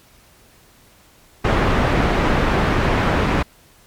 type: low-pass noise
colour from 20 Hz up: pink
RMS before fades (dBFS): -17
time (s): 1.44-3.43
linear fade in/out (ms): 10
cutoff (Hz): 2000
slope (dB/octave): 12
effects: pink hiss -51 dBFS RMS until 3.86 s + MP3 96 kbps